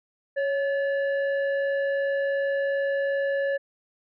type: tone pair together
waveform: sine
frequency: 554.4 / 1725.9 Hz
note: C#5 / A6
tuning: 0 / -34 cents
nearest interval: octave + minor sixth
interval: 1966 cents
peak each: -22 / -29 dBFS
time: 0.36-3.58 s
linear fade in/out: 20 ms
effects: tanh soft clip ceiling -19 dBFS